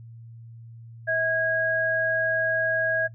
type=tone pair together; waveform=sine; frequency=645 / 1643.7 Hz; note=E5 / G#6; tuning=-38 / -18 cents; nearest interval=octave + major third; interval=1620 cents; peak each=-26 / -23 dBFS; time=1.07-3.08 s; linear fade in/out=20 ms; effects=noise-tail reverb RT60 0.1 s tail -17 dB re dry + added 115 Hz sine -41 dBFS peak until 3.14 s